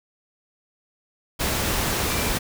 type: tone in noise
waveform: sine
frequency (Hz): 2349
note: D7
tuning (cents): 0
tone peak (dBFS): -33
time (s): 2.09-2.31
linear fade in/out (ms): 20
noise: pink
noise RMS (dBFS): -24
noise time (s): 1.39-2.39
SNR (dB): -12
effects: none